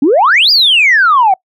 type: exponential two-way sweep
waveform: sine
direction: up then down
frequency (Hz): 256.8 to 5020 to 730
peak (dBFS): -4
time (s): 0.02-1.34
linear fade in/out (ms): 5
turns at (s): 0.51
effects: noise-tail reverb RT60 0.1 s tail -25 dB re dry + tanh soft clip ceiling -1 dBFS